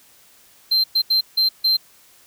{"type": "tone bursts at uneven times", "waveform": "triangle", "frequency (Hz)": 4133, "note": "C8", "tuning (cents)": -22, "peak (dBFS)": -13, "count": 5, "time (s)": [[0.71, 0.84], [0.95, 1.02], [1.1, 1.21], [1.37, 1.49], [1.64, 1.77]], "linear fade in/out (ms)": 10, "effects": ["white hiss -52 dBFS RMS until 2.26 s"]}